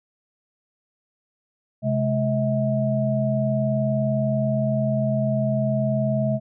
sine tone cluster, 131.3 / 210.9 / 640 Hz, C3 / G#3 / D#5, +6 / +27 / +49 cents, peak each -23 / -24 / -24 dBFS, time 1.82-6.4 s, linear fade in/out 50 ms, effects none

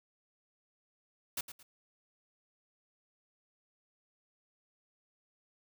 white noise with echo, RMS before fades -36 dBFS, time 1.37-1.41 s, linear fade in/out 5 ms, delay 110 ms, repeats 2, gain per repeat -11 dB, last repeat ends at 1.63 s, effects none

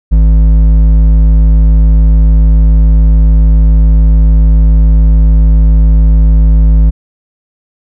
sine tone with hard clipping, 53.5 Hz, A1, 48 cents flat, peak -4 dBFS, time 0.11-6.91 s, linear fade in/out 20 ms, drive 7 dB, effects none

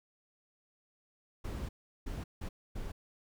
brown noise bursts at uneven times, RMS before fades -39 dBFS, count 4, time 1.44-1.69 / 2.06-2.24 / 2.41-2.49 / 2.75-2.92 s, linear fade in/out 10 ms, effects none

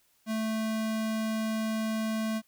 square tone, 220 Hz, A3, in tune, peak -29 dBFS, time 0.26-2.42 s, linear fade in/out 50 ms, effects white hiss -68 dBFS RMS until 2.47 s

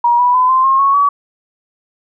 sine tone with pitch steps, 953 / 981.5 / 1010.8 / 1041.1 / 1072.2 / 1104.2 / 1137.2 Hz, A#5 / B5 / B5 / C6 / C6 / C#6 / C#6, +38 / -11 / +40 / -9 / +42 / -7 / +44 cents, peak -8 dBFS, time 0.04-1.09 s, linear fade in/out 5 ms, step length 150 ms, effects none

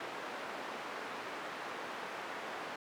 white band-pass noise, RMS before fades -43 dBFS, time 0-2.76 s, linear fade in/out 5 ms, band 290 to 1500 Hz, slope 12 dB/octave, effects none

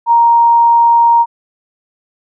sine tone, 935 Hz, A#5, 5 cents sharp, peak -5 dBFS, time 0.06-1.26 s, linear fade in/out 50 ms, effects none

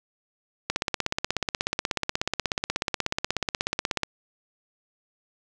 click train, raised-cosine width 0.2 ms, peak -7 dBFS, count 56, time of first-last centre 0.7-4.033 s, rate 16.5 Hz, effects none

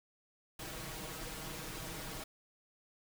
pink noise with comb filter, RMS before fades -44 dBFS, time 0.59-2.24 s, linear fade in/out 5 ms, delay 6.3 ms, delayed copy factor +0.7, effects none

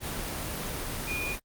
sine tone in noise, 2440 Hz, D#7, 34 cents flat, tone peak -31 dBFS, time 1.06-1.37 s, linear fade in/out 50 ms, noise pink, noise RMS -34 dBFS, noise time 0-1.4 s, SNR 0 dB, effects Opus 24 kbps

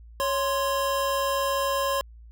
square tone pair together, 554.4 / 1046.5 Hz, C#5 / C6, 0 / 0 cents, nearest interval major seventh, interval 1100 cents, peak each -27 dBFS, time 0.2-2.01 s, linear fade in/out 0 ms, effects added 57 Hz sine -44 dBFS peak until 2.31 s

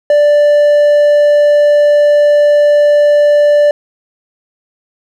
triangle tone, 587.3 Hz, D5, in tune, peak -3 dBFS, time 0.1-3.71 s, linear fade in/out 2 ms, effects none

